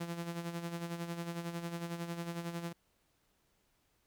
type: tone with tremolo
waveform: sawtooth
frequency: 170 Hz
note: F3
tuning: 46 cents flat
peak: -32 dBFS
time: 0-2.73 s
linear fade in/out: 10 ms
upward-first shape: sine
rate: 11 Hz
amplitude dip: 60%
effects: pink hiss -75 dBFS RMS until 4.06 s